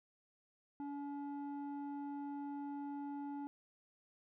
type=tone with low-pass filter; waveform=square; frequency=284.6 Hz; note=C#4; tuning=46 cents sharp; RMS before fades=-44 dBFS; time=0.8-3.47 s; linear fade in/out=0 ms; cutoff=770 Hz; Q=1.9; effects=none